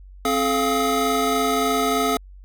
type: tone cluster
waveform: square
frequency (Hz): 265.5 / 431.1 / 697 / 1270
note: C4 / A4 / F5 / D#6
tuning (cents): +25 / -35 / -4 / +35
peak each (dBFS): -25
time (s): 0.25-2.17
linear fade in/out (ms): 2
effects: added 47 Hz sine -40 dBFS peak until 2.44 s